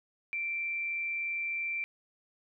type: tone with amplitude modulation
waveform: sine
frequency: 2349 Hz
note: D7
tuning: in tune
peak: -30 dBFS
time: 0.33-1.84 s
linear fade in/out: 0 ms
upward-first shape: sine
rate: 163 Hz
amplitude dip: 25%
effects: none